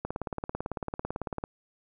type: click train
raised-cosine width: 1 ms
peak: -18 dBFS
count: 26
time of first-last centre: 0.05-1.439 s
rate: 18 Hz
effects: none